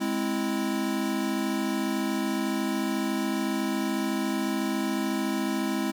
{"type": "chord", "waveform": "square", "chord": "Ab augmented", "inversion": "none", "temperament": "equal", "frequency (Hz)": [207.7, 261.6, 329.6], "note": ["Ab3", "C4", "E4"], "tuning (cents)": [0, 0, 0], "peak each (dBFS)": -31, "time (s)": [0, 5.92], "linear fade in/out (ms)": 20, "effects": []}